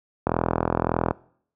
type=click train; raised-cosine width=1 ms; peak=-6 dBFS; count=36; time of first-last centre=0.27-1.109 s; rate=41.7 Hz; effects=noise-tail reverb RT60 0.6 s tail -23 dB re dry + high-pass 60 Hz 12 dB/octave